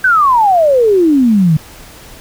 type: exponential sweep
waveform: sine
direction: down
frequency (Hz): 1568 to 149.2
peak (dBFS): -6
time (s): 0.04-1.57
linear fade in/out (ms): 5
effects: pink hiss -36 dBFS RMS until 2.2 s